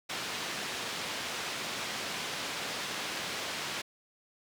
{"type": "band-pass noise", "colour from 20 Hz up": "white", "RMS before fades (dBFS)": -37, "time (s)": [0.09, 3.82], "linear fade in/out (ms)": 10, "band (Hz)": [130, 4200], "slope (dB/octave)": 12, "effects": []}